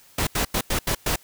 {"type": "noise bursts at uneven times", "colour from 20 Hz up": "pink", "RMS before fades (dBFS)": -23, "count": 6, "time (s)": [[0.18, 0.27], [0.35, 0.45], [0.54, 0.61], [0.7, 0.79], [0.87, 0.95], [1.06, 1.16]], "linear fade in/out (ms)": 5, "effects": ["white hiss -53 dBFS RMS until 1.23 s"]}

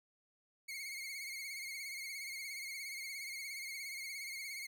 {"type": "tone with vibrato", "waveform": "sawtooth", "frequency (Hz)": 2176, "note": "C#7", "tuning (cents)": -33, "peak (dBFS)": -39, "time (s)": [0.68, 4.67], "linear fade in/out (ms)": 10, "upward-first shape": "sine", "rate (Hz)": 17, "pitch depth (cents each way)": 64, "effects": []}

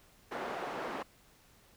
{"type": "band-pass noise", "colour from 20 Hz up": "white", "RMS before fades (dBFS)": -39, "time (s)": [0.31, 1.03], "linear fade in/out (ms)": 10, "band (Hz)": [280, 980], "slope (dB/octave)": 12, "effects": ["pink hiss -63 dBFS RMS until 1.76 s"]}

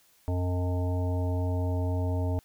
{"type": "harmonic tone", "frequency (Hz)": 89.8, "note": "F2", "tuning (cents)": 49, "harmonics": [1, 3, 5, 7, 9, 10], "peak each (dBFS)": [-26, -35, -39, -38, -46, -44], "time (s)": [0.28, 2.39], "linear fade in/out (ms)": 0, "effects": ["white hiss -63 dBFS RMS until 2.44 s"]}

